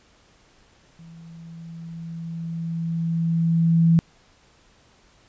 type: tone with level ramp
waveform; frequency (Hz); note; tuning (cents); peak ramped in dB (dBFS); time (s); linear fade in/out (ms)
sine; 165.8; E3; +10; -42 to -12; 0.99-3.99; 0
effects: pink hiss -57 dBFS RMS until 5.28 s + resampled to 16000 Hz